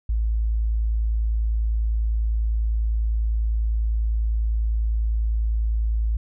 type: tone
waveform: sine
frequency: 55 Hz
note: A1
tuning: in tune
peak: -19 dBFS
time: 0.09-6.17 s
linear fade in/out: 5 ms
effects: none